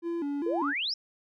triangle tone with vibrato, 311.1 Hz, D#4, in tune, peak -27 dBFS, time 0.02-0.74 s, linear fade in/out 50 ms, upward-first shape square, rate 2.5 Hz, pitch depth 150 cents each way
sine exponential sweep, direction up, 415.3 to 5588 Hz, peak -28 dBFS, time 0.46-0.94 s, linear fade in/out 5 ms
effects none

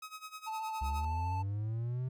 sawtooth tone with tremolo, 1269 Hz, D#6, 34 cents sharp, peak -38 dBFS, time 0.02-1.05 s, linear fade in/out 5 ms, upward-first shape sine, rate 9.7 Hz, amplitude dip 85%
triangle tone with vibrato, 880 Hz, A5, in tune, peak -34 dBFS, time 0.46-1.43 s, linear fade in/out 20 ms, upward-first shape sine, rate 14 Hz, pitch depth 16 cents each way
triangle linear sweep, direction up, 65.6 to 130.5 Hz, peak -31 dBFS, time 0.81-2.09 s, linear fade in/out 10 ms
effects none

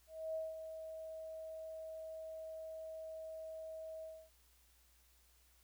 sine tone with ADSR envelope, 639 Hz, D#5, 46 cents sharp, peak -37 dBFS, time 0.07-4.3 s, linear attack 280 ms, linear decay 190 ms, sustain -8 dB, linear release 270 ms, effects added 60 Hz sine -70 dBFS peak until 5.63 s + white hiss -71 dBFS RMS until 5.63 s

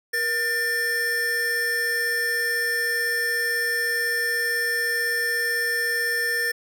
square tone pair together, 474.4 / 1791 Hz, A#4 / A6, +30 / +30 cents, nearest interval octave + major seventh, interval 2300 cents, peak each -32 / -23 dBFS, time 0.13-6.52 s, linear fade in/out 10 ms, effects none

